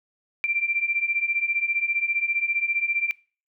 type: beating tone pair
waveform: sine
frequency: 2349 / 2364 Hz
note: D7 / D7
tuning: 0 / +11 cents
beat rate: 15 Hz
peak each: -27 / -23 dBFS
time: 0.44-3.11 s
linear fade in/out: 0 ms
effects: noise-tail reverb RT60 0.4 s tail -25 dB re dry